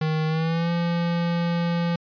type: tone with pitch glide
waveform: square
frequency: 156.8 to 170.99 Hz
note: D#3 to F3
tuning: +14 to -36 cents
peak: -22 dBFS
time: 0.01-1.96 s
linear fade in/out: 5 ms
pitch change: +150 cents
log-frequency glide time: 0.27-0.71 s
effects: resampled to 11025 Hz